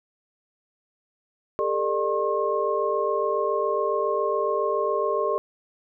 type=tone cluster; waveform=sine; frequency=404.1 / 451.3 / 599 / 1076 Hz; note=G#4 / A4 / D5 / C6; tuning=-47 / +44 / +34 / +48 cents; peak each=-27 dBFS; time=1.59-5.38 s; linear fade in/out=0 ms; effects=none